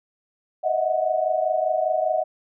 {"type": "tone cluster", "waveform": "sine", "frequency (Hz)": [619, 644, 736], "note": ["D#5", "E5", "F#5"], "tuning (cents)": [-9, -41, -9], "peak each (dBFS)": -24, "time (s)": [0.63, 2.24], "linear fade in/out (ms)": 20, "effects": []}